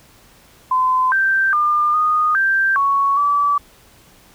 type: tone with pitch steps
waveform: sine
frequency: 1024 / 1567 / 1202 / 1233 / 1575 / 1112 / 1153 Hz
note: C6 / G6 / D6 / D#6 / G6 / C#6 / D6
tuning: -38 / -1 / +40 / -16 / +8 / +5 / -32 cents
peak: -13 dBFS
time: 0.71-3.58 s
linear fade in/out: 5 ms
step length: 410 ms
effects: pink hiss -49 dBFS RMS until 4.34 s